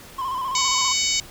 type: tone with vibrato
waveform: triangle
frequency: 1042 Hz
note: C6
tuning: 7 cents flat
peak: -22 dBFS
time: 0.18-0.93 s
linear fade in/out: 10 ms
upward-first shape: square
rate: 15 Hz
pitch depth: 52 cents each way
type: harmonic tone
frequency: 747 Hz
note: F#5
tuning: 16 cents sharp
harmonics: 3 / 4 / 5 / 6 / 7 / 8 / 9 / 10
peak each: -28 / -28 / -28 / -28 / -28 / -28 / -28 / -28 dBFS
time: 0.55-1.2 s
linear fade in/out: 2 ms
effects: pink hiss -43 dBFS RMS until 1.3 s